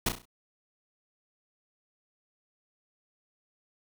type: noise with echo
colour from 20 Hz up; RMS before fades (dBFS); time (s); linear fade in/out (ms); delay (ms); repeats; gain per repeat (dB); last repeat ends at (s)
pink; -26; 0.06-0.09; 5; 33; 5; -7; 0.255
effects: none